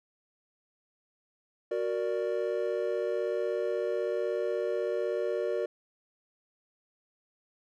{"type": "chord", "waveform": "triangle", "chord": "Gb augmented", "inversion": "none", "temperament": "equal", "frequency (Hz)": [370, 466.2, 587.3], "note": ["Gb4", "Bb4", "D5"], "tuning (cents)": [0, 0, 0], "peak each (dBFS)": [-31, -30, -31], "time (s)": [1.71, 5.66], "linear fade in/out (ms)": 5, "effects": []}